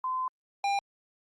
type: tone pair in turn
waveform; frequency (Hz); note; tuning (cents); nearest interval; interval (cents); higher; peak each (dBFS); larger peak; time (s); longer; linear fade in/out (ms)
sine / square; 1028 / 799.6; C6 / G5; -31 / +34; major third; 435; first; -28 / -26; second; 0.04-0.28 / 0.64-0.79; first; 2
effects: low-pass 5000 Hz 12 dB/octave + Opus 48 kbps